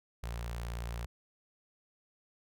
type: tone with notch filter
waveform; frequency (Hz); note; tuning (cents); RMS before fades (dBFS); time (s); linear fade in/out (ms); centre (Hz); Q
sawtooth; 58.27; A#1; 0; -39; 0.23-1.06; 5; 280; 0.74
effects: none